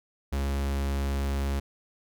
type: tone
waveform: 45% pulse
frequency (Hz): 69.3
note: C#2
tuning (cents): 0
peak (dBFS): -26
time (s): 0.32-1.6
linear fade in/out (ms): 10
effects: none